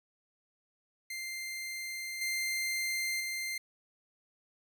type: tone with level steps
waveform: sawtooth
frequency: 2093 Hz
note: C7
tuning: in tune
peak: -34 / -28 / -31 dBFS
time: 1.1-3.58 s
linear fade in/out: 5 ms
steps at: 2.21 / 3.2 s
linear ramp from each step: 5 ms
effects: none